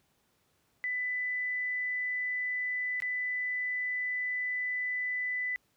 sine tone with dropouts, 1995 Hz, B6, 17 cents sharp, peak -30 dBFS, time 0.84-5.56 s, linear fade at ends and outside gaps 0 ms, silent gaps 3.002-3.022 s, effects pink hiss -72 dBFS RMS until 5.76 s + high-pass 60 Hz 12 dB/octave

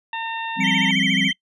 harmonic tone, 909 Hz, A#5, 44 cents flat, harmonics 1 / 2 / 3 / 4, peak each -27 / -31 / -32 / -36 dBFS, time 0.13-0.91 s, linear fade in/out 2 ms
sine chord, F suspended second, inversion none, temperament equal with one note detuned, 171.91 / 196 / 261.6 Hz, F3 / G3 / C4, -27 / 0 / 0 cents, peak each -26 / -23 / -24 dBFS, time 0.56-1.32 s, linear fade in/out 50 ms
triangle tone with vibrato, 2113 Hz, C7, 16 cents sharp, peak -19 dBFS, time 0.6-1.32 s, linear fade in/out 10 ms, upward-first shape sine, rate 14 Hz, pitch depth 160 cents each way
sine tone, 3123 Hz, G7, 7 cents flat, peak -22 dBFS, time 0.64-1.33 s, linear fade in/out 5 ms
effects noise-tail reverb RT60 0.1 s tail -23 dB re dry + resampled to 24000 Hz

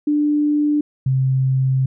sine tone pair in turn, 296.2 / 131.94 Hz, D4 / C3, +15 / +15 cents, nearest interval octave + major second, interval 1400 cents, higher first, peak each -14 dBFS, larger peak neither, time 0.07-0.81 / 1.06-1.86 s, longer second, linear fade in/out 5 ms, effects none

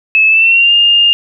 sine tone with pitch glide, 2600 to 2819 Hz, E7 to F7, -24 to +16 cents, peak -5 dBFS, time 0.15-1.13 s, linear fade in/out 0 ms, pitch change +140 cents, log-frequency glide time 0.27-0.73 s, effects none

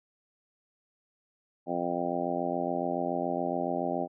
harmonic tone, 87.1 Hz, F2, 4 cents flat, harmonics 2 / 3 / 4 / 5 / 6 / 7 / 8 / 9, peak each -39 / -35 / -36 / -40 / -39 / -34 / -37 / -35 dBFS, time 1.66-4.08 s, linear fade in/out 50 ms, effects none

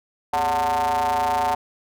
square ring-modulated tone, 80.1 Hz, E2, 49 cents flat, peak -17 dBFS, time 0.33-1.55 s, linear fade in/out 5 ms, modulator 815 Hz, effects none

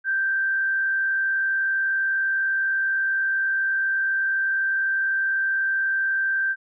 sine tone with frequency modulation, 1568 Hz, G6, in tune, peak -20 dBFS, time 0.04-6.56 s, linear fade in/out 50 ms, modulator 59.8 Hz, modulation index 0.37, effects none

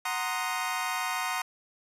25% pulse chord, C half-diminished seventh, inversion second, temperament equal, 740 / 932.3 / 1046.5 / 1244.5 Hz, Gb5 / Bb5 / C6 / Eb6, 0 / 0 / 0 / 0 cents, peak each -31 dBFS, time 0.05-1.42 s, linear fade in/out 5 ms, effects resampled to 32000 Hz + 9-bit

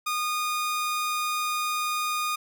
sawtooth tone, 1227 Hz, D#6, 25 cents flat, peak -22 dBFS, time 0.06-2.36 s, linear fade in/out 10 ms, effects none

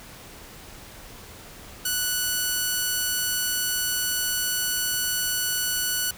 5% pulse tone, 1480 Hz, F#6, in tune, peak -12 dBFS, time 1.85-6.11 s, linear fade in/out 5 ms, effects pink hiss -44 dBFS RMS until 6.17 s

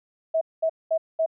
sine tone bursts, 646 Hz, E5, 35 cents flat, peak -19 dBFS, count 4, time 0.34-1.262 s, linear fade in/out 10 ms, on 73 ms, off 210 ms, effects none

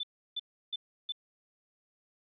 sine tone bursts, 3520 Hz, A7, in tune, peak -32 dBFS, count 4, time 0-1.122 s, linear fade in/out 5 ms, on 33 ms, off 330 ms, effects none

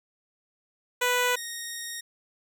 10% pulse tone pair in turn, 493.9 / 1864.7 Hz, B4 / A#6, 0 / 0 cents, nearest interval octave + major seventh, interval 2300 cents, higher second, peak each -14 / -25 dBFS, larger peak first, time 1.01-1.36 / 1.36-2.01 s, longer second, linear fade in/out 10 ms, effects none

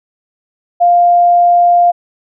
sine tone, 700 Hz, F5, 4 cents sharp, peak -5 dBFS, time 0.8-1.92 s, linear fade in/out 20 ms, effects none

